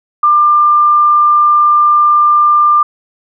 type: tone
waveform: sine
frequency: 1194 Hz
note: D6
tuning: 28 cents sharp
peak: -5 dBFS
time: 0.23-2.83 s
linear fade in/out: 5 ms
effects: none

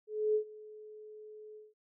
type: tone with ADSR envelope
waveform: sine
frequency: 427.8 Hz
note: A4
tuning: 49 cents flat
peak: -25 dBFS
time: 0.07-1.74 s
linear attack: 280 ms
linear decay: 89 ms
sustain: -22 dB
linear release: 180 ms
effects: none

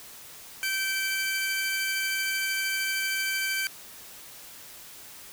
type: tone pair together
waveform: sawtooth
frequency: 1551 / 2320 Hz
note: G6 / D7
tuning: -19 / -22 cents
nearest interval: perfect fifth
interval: 697 cents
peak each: -26 dBFS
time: 0.63-3.67 s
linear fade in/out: 0 ms
effects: white hiss -46 dBFS RMS until 5.32 s

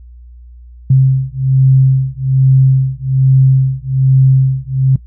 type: beating tone pair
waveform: sine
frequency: 132 / 133.2 Hz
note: C3 / C3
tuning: +16 / +31 cents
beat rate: 1.2 Hz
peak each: -10 dBFS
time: 0.9-4.96 s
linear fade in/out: 5 ms
effects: noise-tail reverb RT60 0.1 s tail -19 dB re dry + added 60 Hz sine -33 dBFS peak until 5.06 s

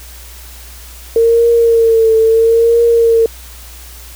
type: tone with vibrato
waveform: sine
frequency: 456.4 Hz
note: A#4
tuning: 37 cents flat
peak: -6 dBFS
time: 1.16-3.26 s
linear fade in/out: 2 ms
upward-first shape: triangle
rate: 0.75 Hz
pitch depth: 48 cents each way
effects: added 60 Hz sine -33 dBFS peak until 4.15 s + white hiss -36 dBFS RMS until 4.15 s

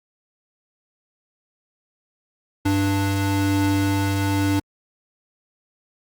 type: tone pair together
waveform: square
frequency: 98 / 295 Hz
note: G2 / D4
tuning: 0 / +8 cents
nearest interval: octave + perfect fifth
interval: 1908 cents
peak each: -22 dBFS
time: 2.65-4.6 s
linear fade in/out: 10 ms
effects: Opus 48 kbps

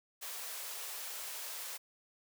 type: high-pass noise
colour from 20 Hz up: white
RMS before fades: -43 dBFS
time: 0.21-1.78 s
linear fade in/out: 20 ms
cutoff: 460 Hz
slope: 24 dB/octave
effects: none

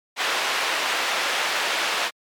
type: band-pass noise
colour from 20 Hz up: white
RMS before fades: -24 dBFS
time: 0.16-2.11 s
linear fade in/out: 50 ms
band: 530 to 3000 Hz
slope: 12 dB/octave
effects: MP3 96 kbps

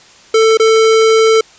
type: tone with dropouts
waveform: square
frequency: 444.1 Hz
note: A4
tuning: 16 cents sharp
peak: -7 dBFS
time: 0.34-1.41 s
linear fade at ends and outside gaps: 5 ms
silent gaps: 0.573-0.597 s
effects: white hiss -42 dBFS RMS until 1.58 s + resampled to 16000 Hz

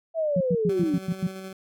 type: linear sweep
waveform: sine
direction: down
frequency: 667 to 261.6 Hz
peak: -22 dBFS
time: 0.14-0.99 s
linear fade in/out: 50 ms
type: tone bursts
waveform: sine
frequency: 176.3 Hz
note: F3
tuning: 17 cents sharp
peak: -21 dBFS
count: 7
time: 0.36-1.271 s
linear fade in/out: 5 ms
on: 47 ms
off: 97 ms
type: tone with tremolo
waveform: 20% pulse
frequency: 190 Hz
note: F#3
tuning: 46 cents sharp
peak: -30 dBFS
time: 0.69-1.53 s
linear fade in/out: 5 ms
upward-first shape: square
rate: 12 Hz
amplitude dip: 25%
effects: none

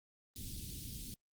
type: band-stop noise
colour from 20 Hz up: pink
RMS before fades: -45 dBFS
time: 0.36-1.14 s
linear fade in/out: 0 ms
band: 280 to 3400 Hz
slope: 24 dB/octave
effects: Opus 24 kbps

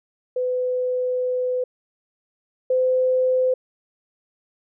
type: tone pair in turn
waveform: sine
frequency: 503 / 511.8 Hz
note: B4 / C5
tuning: +32 / -38 cents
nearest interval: unison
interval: 30 cents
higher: second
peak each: -20 / -16 dBFS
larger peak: second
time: 0.36-1.64 / 2.7-3.54 s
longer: first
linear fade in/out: 5 ms
effects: none

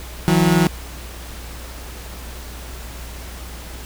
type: tone pair together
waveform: 30% pulse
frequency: 160.74 / 181.2 Hz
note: E3 / F#3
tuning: -43 / -36 cents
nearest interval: major second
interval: 207 cents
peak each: -13 dBFS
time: 0.28-0.67 s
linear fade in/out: 0 ms
effects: added 60 Hz sine -33 dBFS peak until 3.85 s + pink hiss -37 dBFS RMS until 3.85 s

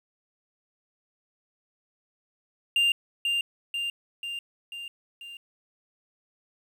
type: tone with echo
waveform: triangle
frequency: 2794 Hz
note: F7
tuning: in tune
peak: -18 dBFS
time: 2.76-2.92 s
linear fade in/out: 2 ms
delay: 490 ms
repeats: 5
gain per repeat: -4 dB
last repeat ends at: 5.37 s
effects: 10-bit

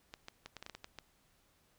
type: clicks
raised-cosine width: 0.2 ms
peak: -28 dBFS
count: 10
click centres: 0.139 / 0.284 / 0.46 / 0.567 / 0.626 / 0.664 / 0.697 / 0.75 / 0.844 / 0.987 s
effects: pink hiss -71 dBFS RMS until 1.78 s

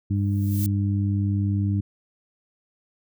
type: harmonic tone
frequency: 100 Hz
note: G2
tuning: 35 cents sharp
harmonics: 1 / 2 / 3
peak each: -21 / -27 / -31 dBFS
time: 0.1-1.81 s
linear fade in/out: 10 ms
type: noise with exponential growth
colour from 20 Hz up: violet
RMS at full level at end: -29 dBFS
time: 0.15-0.66 s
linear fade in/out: 0 ms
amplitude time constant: 110 ms
effects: none

